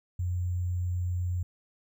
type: tone with sample-and-hold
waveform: sine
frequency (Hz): 89.2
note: F2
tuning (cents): +37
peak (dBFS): -27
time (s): 0.19-1.43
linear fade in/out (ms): 5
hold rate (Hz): 7350
effects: none